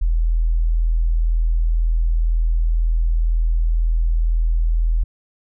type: tone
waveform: sine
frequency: 41 Hz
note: E1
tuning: 9 cents flat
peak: -14 dBFS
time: 0.01-5.04 s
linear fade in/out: 10 ms
effects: none